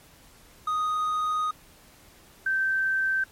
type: tone pair in turn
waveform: triangle / sine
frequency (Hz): 1244.5 / 1554.5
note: D#6 / G6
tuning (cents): 0 / -15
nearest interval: major third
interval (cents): 385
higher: second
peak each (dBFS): -22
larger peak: neither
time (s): 0.67-1.51 / 2.46-3.24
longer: first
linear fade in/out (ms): 5
effects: pink hiss -54 dBFS RMS until 3.31 s + MP3 64 kbps